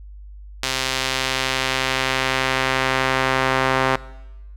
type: tone with band-pass filter sweep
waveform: sawtooth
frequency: 131.6 Hz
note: C3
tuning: 10 cents sharp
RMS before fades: -21 dBFS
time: 0.63-3.96 s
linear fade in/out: 2 ms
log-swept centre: 4300 to 1300 Hz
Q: 0.86
effects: noise-tail reverb RT60 1.0 s tail -20 dB re dry + added 50 Hz sine -36 dBFS peak until 4.56 s